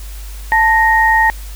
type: tone pair together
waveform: sine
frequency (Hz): 882.8 / 1864.7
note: A5 / A#6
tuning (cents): +5 / 0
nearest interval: octave + minor second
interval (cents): 1295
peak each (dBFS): -11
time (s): 0.52-1.3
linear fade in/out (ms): 0
effects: added 50 Hz sine -26 dBFS peak until 1.55 s + white hiss -38 dBFS RMS until 1.55 s